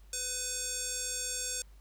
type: tone with band-pass filter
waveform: square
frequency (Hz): 503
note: B4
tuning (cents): +32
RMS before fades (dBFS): -36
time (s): 0.13-1.62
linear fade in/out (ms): 2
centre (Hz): 7400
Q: 3.2
effects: added 50 Hz sine -52 dBFS peak until 1.8 s + pink hiss -67 dBFS RMS until 1.8 s